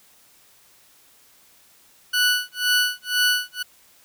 20% pulse tone with tremolo, 1480 Hz, F#6, in tune, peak -11 dBFS, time 2.13-3.63 s, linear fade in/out 10 ms, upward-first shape sine, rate 2 Hz, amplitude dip 100%, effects white hiss -55 dBFS RMS until 4.04 s

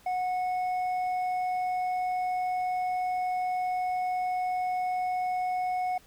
sine tone with hard clipping, 733 Hz, F#5, 16 cents flat, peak -28 dBFS, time 0.06-5.98 s, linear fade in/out 5 ms, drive 4 dB, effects pink hiss -58 dBFS RMS until 6.06 s

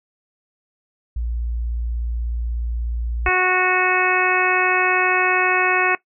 sine tone, 58.27 Hz, A#1, in tune, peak -21 dBFS, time 1.16-3.29 s, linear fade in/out 5 ms
harmonic tone, 367.5 Hz, F#4, 12 cents flat, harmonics 1 / 2 / 3 / 4 / 5 / 6 / 7, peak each -23 / -23 / -23 / -23 / -23 / -23 / -23 dBFS, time 3.26-5.95 s, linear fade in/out 2 ms
effects noise-tail reverb RT60 0.1 s tail -19 dB re dry

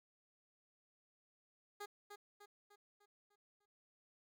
15% pulse tone with echo, 410.5 Hz, G#4, 20 cents flat, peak -39 dBFS, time 1.8-1.86 s, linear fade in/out 10 ms, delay 300 ms, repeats 6, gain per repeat -6 dB, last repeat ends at 3.66 s, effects none

